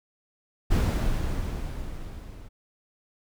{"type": "noise with level ramp", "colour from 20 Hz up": "brown", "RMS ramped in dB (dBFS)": [-20, -43], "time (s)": [0.7, 2.49], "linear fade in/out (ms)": 20, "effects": []}